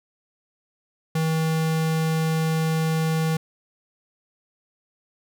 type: tone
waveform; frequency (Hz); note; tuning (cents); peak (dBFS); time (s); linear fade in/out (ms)
square; 160; D#3; +49; -21; 1.15-3.37; 5
effects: none